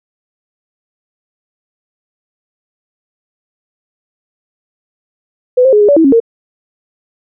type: tone with pitch steps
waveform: sine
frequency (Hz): 501 / 528 / 419.4 / 413.4 / 572 / 324.6 / 273.4 / 460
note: B4 / C5 / G#4 / G#4 / D5 / E4 / C#4 / A#4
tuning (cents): +25 / +16 / +17 / -8 / -46 / -27 / -24 / -23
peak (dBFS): -4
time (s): 5.57-6.202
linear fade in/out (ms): 10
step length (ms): 79
effects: none